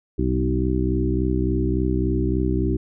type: harmonic tone with a mistuned harmonic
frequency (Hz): 63.5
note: B1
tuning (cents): +49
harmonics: 1 / 2 / 3 / 4 / 5 / 6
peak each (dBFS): -23 / -26 / -29 / -28 / -25 / -27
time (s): 0.18-2.77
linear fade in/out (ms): 10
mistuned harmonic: 3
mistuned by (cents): +16
effects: none